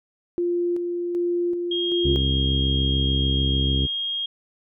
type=tone with tremolo; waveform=sine; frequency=348.8 Hz; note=F4; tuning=2 cents flat; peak=-20 dBFS; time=0.38-2.16 s; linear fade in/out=0 ms; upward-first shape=square; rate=1.3 Hz; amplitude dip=35%
type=tone; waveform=sine; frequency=3248 Hz; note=G#7; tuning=39 cents flat; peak=-24 dBFS; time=1.71-4.26 s; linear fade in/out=5 ms
type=harmonic tone; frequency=66.8 Hz; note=C2; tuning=36 cents sharp; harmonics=1 / 2 / 3 / 4 / 5 / 6 / 7; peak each=-22 / -25 / -33 / -29 / -34 / -38 / -40 dBFS; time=2.04-3.87 s; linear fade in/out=20 ms
effects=none